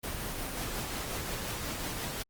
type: noise with tremolo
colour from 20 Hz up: pink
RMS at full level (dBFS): -35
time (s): 0.03-2.23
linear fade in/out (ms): 10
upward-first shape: triangle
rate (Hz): 5.6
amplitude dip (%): 30
effects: Opus 24 kbps